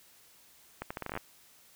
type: accelerating click train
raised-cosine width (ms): 0.5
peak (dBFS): -21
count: 11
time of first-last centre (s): 0.82-1.174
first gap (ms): 85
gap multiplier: 0.78
effects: white hiss -60 dBFS RMS until 1.75 s